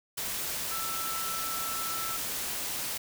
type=tone in noise; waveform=sine; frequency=1326 Hz; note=E6; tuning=10 cents sharp; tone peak=-36 dBFS; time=0.71-2.17 s; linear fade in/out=10 ms; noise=white; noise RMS=-34 dBFS; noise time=0.17-2.98 s; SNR=-5 dB; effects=none